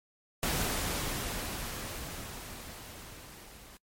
pink noise with level ramp, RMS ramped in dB -30 to -52 dBFS, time 0.43-3.77 s, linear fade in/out 0 ms, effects noise-tail reverb RT60 0.1 s tail -25 dB re dry + MP3 64 kbps

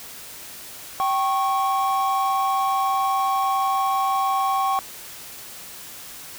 triangle tone pair together, 776 / 1097.4 Hz, G5 / C#6, -18 / -18 cents, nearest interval tritone, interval 600 cents, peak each -20 dBFS, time 1-4.79 s, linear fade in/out 0 ms, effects white hiss -39 dBFS RMS until 6.38 s

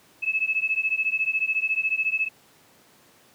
sine beating tone pair, 2590 / 2604 Hz, E7 / E7, -31 / -22 cents, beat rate 14 Hz, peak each -25 dBFS, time 0.22-2.29 s, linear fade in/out 20 ms, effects pink hiss -56 dBFS RMS until 3.34 s + high-pass 150 Hz 12 dB/octave

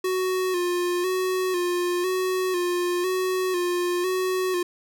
square tone with vibrato, 362.6 Hz, F#4, 35 cents flat, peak -23 dBFS, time 0.04-4.63 s, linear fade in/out 5 ms, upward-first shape square, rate 1 Hz, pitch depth 42 cents each way, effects none

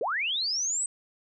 sine linear sweep, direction up, 381.9 to 8210 Hz, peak -26 dBFS, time 0.01-0.86 s, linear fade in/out 2 ms, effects none

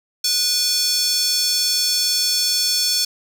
square tone with high-pass filter, 489.9 Hz, B4, 14 cents flat, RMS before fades -19 dBFS, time 0.24-3.05 s, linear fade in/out 5 ms, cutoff 4800 Hz, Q 3.7, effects none

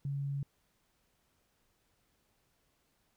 sine tone, 140 Hz, C#3, 18 cents sharp, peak -33 dBFS, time 0.05-0.43 s, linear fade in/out 2 ms, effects pink hiss -75 dBFS RMS until 3.16 s

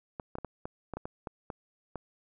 clicks, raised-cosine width 1 ms, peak -23 dBFS, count 11, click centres 0.198 / 0.354 / 0.385 / 0.447 / 0.655 / 0.937 / 0.97 / 1.055 / 1.272 / 1.502 / 1.957 s, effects none

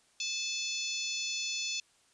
harmonic tone, 869 Hz, A5, 22 cents flat, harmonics 3 / 4 / 5 / 6 / 7 / 8, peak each -38 / -39 / -40 / -41 / -41 / -42 dBFS, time 0.2-1.8 s, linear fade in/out 2 ms, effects white hiss -67 dBFS RMS until 2.13 s + resampled to 22050 Hz

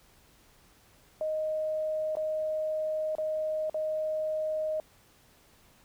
sine tone with dropouts, 622.3 Hz, D#5, in tune, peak -28 dBFS, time 1.21-4.8 s, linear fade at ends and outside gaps 1 ms, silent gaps 2.153-2.169 / 3.152-3.183 / 3.697-3.744 s, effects pink hiss -61 dBFS RMS until 5.84 s

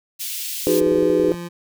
white high-pass noise, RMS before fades -28 dBFS, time 0.19-0.81 s, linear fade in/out 20 ms, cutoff 2500 Hz, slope 24 dB/octave
sine chord, G# minor seventh, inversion second, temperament just, 311.5 / 373.8 / 415.3 / 498.4 Hz, D#4 / F#4 / G#4 / B4, +2 / +18 / 0 / +16 cents, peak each -20 dBFS, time 0.67-1.32 s, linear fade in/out 0 ms
25% pulse tone, 173 Hz, F3, 16 cents flat, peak -25 dBFS, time 0.67-1.49 s, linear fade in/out 20 ms
clicks, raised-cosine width 2 ms, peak -21 dBFS, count 11, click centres 0.819 / 0.869 / 0.919 / 0.951 / 0.984 / 1.03 / 1.1 / 1.198 / 1.241 / 1.288 / 1.342 s
effects none

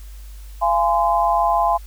sine tone cluster, 685 / 832 / 1030 Hz, F5 / G#5 / C6, -34 / +3 / -28 cents, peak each -19 dBFS, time 0.61-1.78 s, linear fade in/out 20 ms, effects added 50 Hz sine -34 dBFS peak until 1.86 s + white hiss -50 dBFS RMS until 1.86 s

